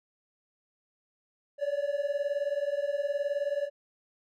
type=beating tone pair; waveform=triangle; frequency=563 / 582 Hz; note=C#5 / D5; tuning=+27 / -16 cents; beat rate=19 Hz; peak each=-29 dBFS; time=1.58-3.7 s; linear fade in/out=50 ms; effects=none